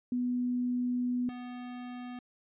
sine / square tone pair in turn, 246.9 / 246.9 Hz, B3 / B3, 0 / 0 cents, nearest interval unison, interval 0 cents, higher neither, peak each -28 / -40 dBFS, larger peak first, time 0.12-1.29 / 1.29-2.19 s, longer first, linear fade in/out 2 ms, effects resampled to 8000 Hz

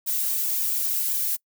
violet noise with flanger, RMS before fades -25 dBFS, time 0.06-1.37 s, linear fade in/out 20 ms, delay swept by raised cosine 1.4 to 2.5 ms, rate 3.7 Hz, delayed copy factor -0.7, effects noise-tail reverb RT60 0.1 s tail -25 dB re dry

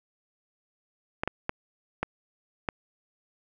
clicks, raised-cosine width 0.5 ms, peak -12 dBFS, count 5, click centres 1.235 / 1.276 / 1.494 / 2.03 / 2.688 s, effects none

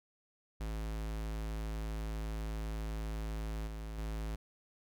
square tone with level steps, 53.9 Hz, A1, 35 cents flat, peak -37 / -41 / -37 dBFS, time 0.6-4.36 s, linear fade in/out 10 ms, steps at 3.67 / 3.98 s, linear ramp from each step 2 ms, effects none

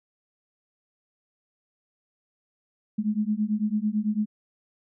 sine beating tone pair, 207.7 / 216.7 Hz, G#3 / A3, 0 / -26 cents, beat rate 9 Hz, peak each -26 dBFS, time 2.98-4.26 s, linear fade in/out 10 ms, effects none

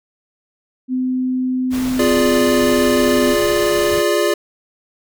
sine tone, 255.7 Hz, C4, 40 cents flat, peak -16 dBFS, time 0.88-3.36 s, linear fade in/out 50 ms
pink noise, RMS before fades -29 dBFS, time 1.7-4.04 s, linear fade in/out 50 ms
square chord, D diminished, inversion first, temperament equal, 349.2 / 415.3 / 587.3 Hz, F4 / Ab4 / D5, 0 / 0 / 0 cents, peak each -19 dBFS, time 1.99-4.34 s, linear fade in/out 5 ms
effects none

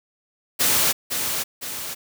white noise with echo, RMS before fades -19 dBFS, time 0.59-0.93 s, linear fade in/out 20 ms, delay 510 ms, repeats 2, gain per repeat -6 dB, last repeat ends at 1.95 s, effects none

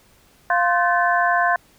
harmonic tone with a mistuned harmonic, 349.2 Hz, F4, in tune, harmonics 2 / 3 / 4 / 5, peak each -19 / -21 / -22 / -23 dBFS, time 0.5-1.56 s, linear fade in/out 2 ms, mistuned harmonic 4, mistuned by +150 cents, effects pink hiss -55 dBFS RMS until 1.78 s

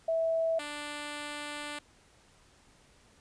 sine / 5% pulse tone pair in turn, 654 / 294.3 Hz, E5 / D4, -14 / +4 cents, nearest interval octave + major second, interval 1382 cents, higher first, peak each -26 dBFS, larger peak neither, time 0.08-0.59 / 0.59-1.79 s, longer second, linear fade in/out 5 ms, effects pink hiss -62 dBFS RMS until 3.2 s + resampled to 22050 Hz

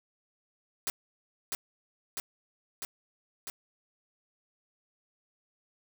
white noise with echo, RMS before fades -32 dBFS, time 0.87-0.9 s, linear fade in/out 0 ms, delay 650 ms, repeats 4, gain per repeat -2 dB, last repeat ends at 3.5 s, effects none

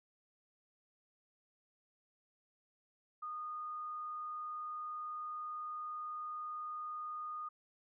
sine tone, 1229 Hz, D#6, 22 cents flat, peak -40 dBFS, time 3.22-7.49 s, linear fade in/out 10 ms, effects none

